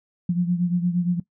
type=beating tone pair; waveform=sine; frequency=174.61 / 183.21 Hz; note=F3 / F#3; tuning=0 / -17 cents; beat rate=8.6 Hz; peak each=-20 / -25 dBFS; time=0.29-1.2 s; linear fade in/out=5 ms; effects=noise-tail reverb RT60 0.1 s tail -18 dB re dry